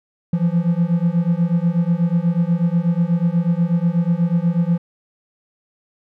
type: beating tone pair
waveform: triangle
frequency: 167.1 / 175.3 Hz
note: E3 / F3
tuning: +24 / +7 cents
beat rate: 8.2 Hz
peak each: -16 / -16 dBFS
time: 0.33-4.78 s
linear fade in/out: 5 ms
effects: none